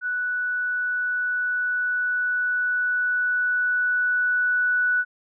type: tone with level ramp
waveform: sine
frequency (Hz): 1480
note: F#6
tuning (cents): 0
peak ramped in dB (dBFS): -23 to -18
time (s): 0.01-5.05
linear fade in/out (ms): 50
effects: none